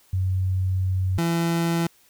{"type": "tone pair in turn", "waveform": ["sine", "30% pulse"], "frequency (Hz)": [93.5, 167.95], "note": ["F#2", "E3"], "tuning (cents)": [19, 33], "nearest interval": "minor seventh", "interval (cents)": 1014, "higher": "second", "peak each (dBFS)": [-20, -18], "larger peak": "second", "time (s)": [[0.13, 1.18], [1.18, 1.87]], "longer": "first", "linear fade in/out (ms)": 5, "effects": ["white hiss -58 dBFS RMS until 2.09 s"]}